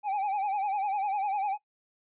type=tone with vibrato; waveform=triangle; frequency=803 Hz; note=G5; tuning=41 cents sharp; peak=-25 dBFS; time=0.03-1.58 s; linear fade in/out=50 ms; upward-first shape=sine; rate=10 Hz; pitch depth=90 cents each way; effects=noise-tail reverb RT60 0.1 s tail -19 dB re dry + resampled to 8000 Hz